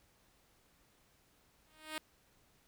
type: tone with exponential growth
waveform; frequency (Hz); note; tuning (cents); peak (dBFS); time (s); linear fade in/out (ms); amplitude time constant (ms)
5% pulse; 311.1; D#4; 0; -25; 1.66-1.98; 2; 69
effects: pink hiss -70 dBFS RMS until 2.67 s